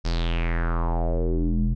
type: tone with low-pass filter sweep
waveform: square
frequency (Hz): 42.06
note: E1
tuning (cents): +36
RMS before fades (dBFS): -23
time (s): 0.04-1.75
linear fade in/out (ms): 20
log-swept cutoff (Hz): 5300 to 160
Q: 4.5
effects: none